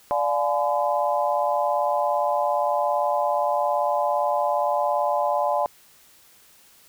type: chord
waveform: sine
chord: D diminished seventh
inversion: none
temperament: just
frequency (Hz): 587.3 / 704.8 / 845.8 / 1014.9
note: D5 / F5 / Ab5 / Cb6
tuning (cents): 0 / +16 / +31 / +47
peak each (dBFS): -24 / -26 / -25 / -27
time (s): 0.11-5.66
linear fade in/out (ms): 0
effects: white hiss -54 dBFS RMS until 6.88 s